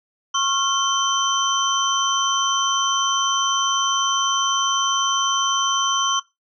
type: tone cluster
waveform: sine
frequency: 1088 / 1380 / 3100 / 5980 Hz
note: C#6 / F6 / G7 / F#8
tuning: -33 / -21 / -20 / +17 cents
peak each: -22 / -27 / -22 / -24 dBFS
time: 0.34-6.2 s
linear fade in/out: 10 ms
effects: noise-tail reverb RT60 0.2 s tail -18 dB re dry